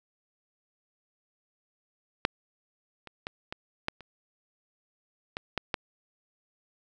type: clicks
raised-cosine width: 0.3 ms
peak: -6 / -27 / -18 / -19 / -12 / -30 / -17 / -12 / -11 dBFS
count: 9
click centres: 2.251 / 3.073 / 3.269 / 3.525 / 3.884 / 4.007 / 5.369 / 5.577 / 5.742 s
effects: none